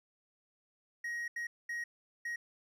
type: tone bursts at uneven times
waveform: triangle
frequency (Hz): 1887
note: A#6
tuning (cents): +21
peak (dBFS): -34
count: 4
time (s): 1.04-1.28 / 1.36-1.47 / 1.69-1.84 / 2.25-2.36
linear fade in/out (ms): 5
effects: none